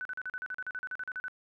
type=tone bursts; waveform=sine; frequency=1500 Hz; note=F#6; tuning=23 cents sharp; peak=-34 dBFS; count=16; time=0.01-1.282 s; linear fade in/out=0 ms; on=42 ms; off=40 ms; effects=none